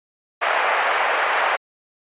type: band-pass noise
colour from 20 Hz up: pink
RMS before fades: -20 dBFS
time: 0.41-1.57 s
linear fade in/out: 20 ms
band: 600 to 2400 Hz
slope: 24 dB/octave
effects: resampled to 8000 Hz